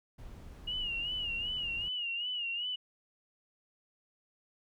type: noise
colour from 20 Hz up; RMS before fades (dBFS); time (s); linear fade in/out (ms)
brown; -47; 0.18-1.89; 10
type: tone with vibrato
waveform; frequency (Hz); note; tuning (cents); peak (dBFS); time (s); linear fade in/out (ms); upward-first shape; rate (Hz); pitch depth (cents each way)
sine; 2867; F7; +45; -33; 0.67-2.76; 10; sine; 2.6; 82
effects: none